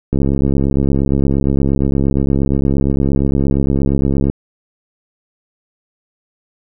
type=click train; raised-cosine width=3 ms; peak=-3 dBFS; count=287; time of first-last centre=0.13-4.299 s; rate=68.6 Hz; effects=none